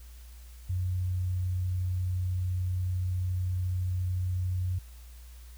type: tone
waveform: sine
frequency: 91.4 Hz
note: F#2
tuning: 21 cents flat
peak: -27 dBFS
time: 0.69-4.79 s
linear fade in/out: 10 ms
effects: added 60 Hz sine -45 dBFS peak until 5.57 s + white hiss -58 dBFS RMS until 5.57 s